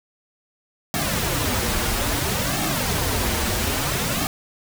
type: noise with flanger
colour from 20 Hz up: pink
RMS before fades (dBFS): -23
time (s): 0.94-4.27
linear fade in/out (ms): 0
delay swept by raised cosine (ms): 2 to 7.4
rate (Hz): 0.6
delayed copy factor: -0.75
effects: none